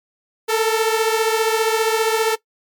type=beating tone pair; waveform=sawtooth; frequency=440 / 455 Hz; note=A4 / A#4; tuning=0 / -42 cents; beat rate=15 Hz; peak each=-13 / -16 dBFS; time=0.48-2.36 s; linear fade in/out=20 ms; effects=noise-tail reverb RT60 0.1 s tail -19 dB re dry + MP3 96 kbps